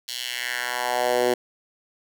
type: tone with high-pass filter sweep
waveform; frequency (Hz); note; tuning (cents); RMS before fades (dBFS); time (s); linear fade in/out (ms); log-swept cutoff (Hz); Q
10% pulse; 123.47; B2; 0; -25; 0.08-1.34; 5; 4000 to 360; 2
effects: none